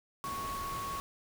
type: tone in noise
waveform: sine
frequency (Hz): 1108.7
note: C#6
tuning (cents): 0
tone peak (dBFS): -36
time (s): 0.24-1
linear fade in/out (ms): 0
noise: pink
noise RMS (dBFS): -43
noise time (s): 0.24-1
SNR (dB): +4
effects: none